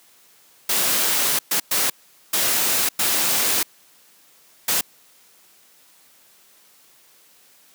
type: noise bursts at uneven times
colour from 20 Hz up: white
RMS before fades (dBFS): -20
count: 6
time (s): 0.69-1.39 / 1.51-1.6 / 1.71-1.9 / 2.33-2.89 / 2.99-3.63 / 4.68-4.81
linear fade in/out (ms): 5
effects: white hiss -54 dBFS RMS until 7.74 s + high-pass 150 Hz 12 dB/octave